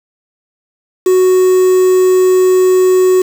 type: tone with quantisation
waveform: triangle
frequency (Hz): 370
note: F#4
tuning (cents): 0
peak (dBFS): -4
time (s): 1.06-3.22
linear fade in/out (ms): 5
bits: 4
effects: none